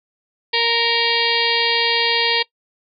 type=harmonic tone with a mistuned harmonic; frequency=466.2 Hz; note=A#4; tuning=in tune; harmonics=1 / 2 / 4 / 5 / 6 / 7 / 8 / 9 / 10; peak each=-24 / -24 / -24 / -24 / -24 / -24 / -24 / -24 / -24 dBFS; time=0.53-2.43 s; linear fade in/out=10 ms; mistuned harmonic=5; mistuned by=-16 cents; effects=noise-tail reverb RT60 0.1 s tail -22 dB re dry